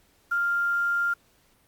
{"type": "tone with quantisation", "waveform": "sine", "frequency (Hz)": 1396.9, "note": "F6", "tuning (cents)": 0, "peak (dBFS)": -22, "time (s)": [0.31, 1.14], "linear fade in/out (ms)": 10, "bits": 8, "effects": ["pink hiss -63 dBFS RMS until 1.67 s", "Opus 48 kbps"]}